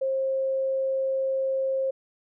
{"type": "tone", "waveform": "sine", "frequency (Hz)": 533, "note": "C5", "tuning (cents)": 32, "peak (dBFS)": -23, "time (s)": [0.01, 1.91], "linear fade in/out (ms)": 10, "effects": []}